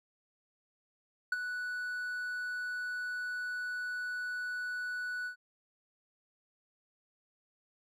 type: tone with ADSR envelope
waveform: triangle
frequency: 1480 Hz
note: F#6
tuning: in tune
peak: -24 dBFS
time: 1.32-5.36 s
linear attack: 4 ms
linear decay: 25 ms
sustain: -9 dB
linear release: 100 ms
effects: none